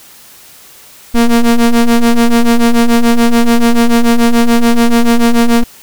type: ring-modulated tone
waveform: square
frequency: 116.54 Hz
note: A#2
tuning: in tune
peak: -3 dBFS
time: 1.14-5.64 s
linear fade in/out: 10 ms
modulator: 120 Hz
effects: white hiss -38 dBFS RMS until 5.82 s